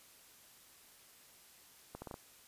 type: accelerating click train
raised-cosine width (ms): 1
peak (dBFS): -30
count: 5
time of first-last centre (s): 1.95-2.141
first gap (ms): 70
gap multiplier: 0.75
effects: white hiss -61 dBFS RMS until 2.47 s + resampled to 32000 Hz